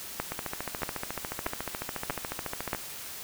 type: two click trains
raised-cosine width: 0.5 ms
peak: -17 / -13 dBFS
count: 35 / 5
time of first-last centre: 0.32-2.749 / 0.2-2.732 s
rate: 14 / 1.58 Hz
effects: white hiss -41 dBFS RMS until 3.23 s